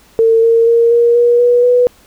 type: tone with pitch steps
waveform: sine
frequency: 452.6 / 458.9 / 465.3 / 471.8 / 478.4 / 485.1 / 491.9 Hz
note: A4 / A#4 / A#4 / A#4 / A#4 / B4 / B4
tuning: +49 / -27 / -3 / +21 / +45 / -31 / -7 cents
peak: -6 dBFS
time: 0.19-1.87 s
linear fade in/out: 0 ms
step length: 240 ms
effects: pink hiss -47 dBFS RMS until 2.06 s